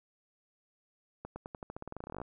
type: accelerating click train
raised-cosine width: 1 ms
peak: -27 dBFS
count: 21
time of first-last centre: 1.25-2.216 s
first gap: 110 ms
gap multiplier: 0.9
effects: none